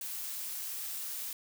blue noise, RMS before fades -39 dBFS, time 0.01-1.33 s, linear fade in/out 2 ms, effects none

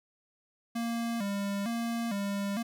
square tone with vibrato, 215.7 Hz, A3, 34 cents flat, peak -31 dBFS, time 0.75-2.63 s, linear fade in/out 10 ms, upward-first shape square, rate 1.1 Hz, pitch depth 130 cents each way, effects none

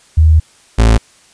sine / 35% pulse tone pair in turn, 79 / 55.86 Hz, D#2 / A1, +27 / +27 cents, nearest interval tritone, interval 600 cents, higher first, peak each -4 dBFS, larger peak neither, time 0.17-0.4 / 0.78-0.98 s, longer first, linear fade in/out 10 ms, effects white hiss -47 dBFS RMS until 1.33 s + resampled to 22050 Hz

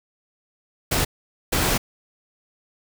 pink noise bursts at uneven times, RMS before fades -21 dBFS, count 2, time 0.91-1.05 / 1.52-1.78 s, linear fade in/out 10 ms, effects none

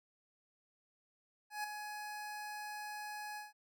25% pulse tone with ADSR envelope, 840 Hz, G#5, 19 cents sharp, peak -32 dBFS, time 1.5-3.53 s, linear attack 140 ms, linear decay 5 ms, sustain -7 dB, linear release 160 ms, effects none

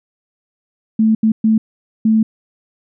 sine tone bursts at uneven times, 220 Hz, A3, in tune, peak -9 dBFS, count 4, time 0.99-1.15 / 1.23-1.32 / 1.44-1.58 / 2.05-2.23 s, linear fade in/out 5 ms, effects none

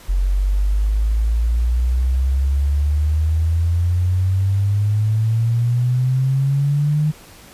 sine exponential sweep, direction up, 45.04 to 153.7 Hz, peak -14 dBFS, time 0.08-7.12 s, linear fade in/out 20 ms, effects pink hiss -43 dBFS RMS until 7.53 s + resampled to 32000 Hz

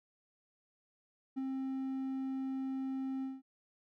triangle tone with ADSR envelope, 265.5 Hz, C4, 25 cents sharp, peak -31 dBFS, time 1.36-3.42 s, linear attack 20 ms, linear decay 18 ms, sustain -2 dB, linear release 190 ms, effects none

